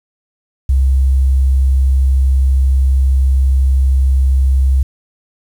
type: tone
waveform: sine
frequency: 66.3 Hz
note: C2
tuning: 23 cents sharp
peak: -8 dBFS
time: 0.69-4.83 s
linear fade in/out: 5 ms
effects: 7-bit